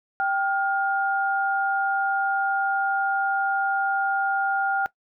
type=tone pair together; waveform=sine; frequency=784 / 1416.4 Hz; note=G5 / F6; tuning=0 / +24 cents; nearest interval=minor seventh; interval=1024 cents; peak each=-23 / -24 dBFS; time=0.2-4.86 s; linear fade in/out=0 ms; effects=noise-tail reverb RT60 0.1 s tail -19 dB re dry